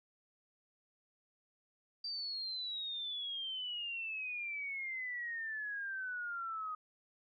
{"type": "exponential sweep", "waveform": "sine", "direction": "down", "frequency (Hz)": [4699, 1244.5], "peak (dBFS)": -38, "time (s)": [2.04, 6.75], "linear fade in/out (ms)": 5, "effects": []}